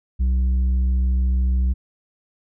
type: tone with tanh clipping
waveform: sine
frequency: 63.3 Hz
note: B1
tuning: 43 cents sharp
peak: -17 dBFS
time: 0.19-1.74 s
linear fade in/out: 20 ms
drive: 5 dB
effects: none